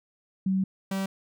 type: tone pair in turn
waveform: sine / 45% pulse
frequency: 190.4 / 193.28 Hz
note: F#3 / G3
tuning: +50 / -24 cents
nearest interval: unison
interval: 26 cents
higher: second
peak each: -22 / -27 dBFS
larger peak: first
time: 0.46-0.64 / 0.91-1.06 s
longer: first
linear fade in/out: 5 ms
effects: none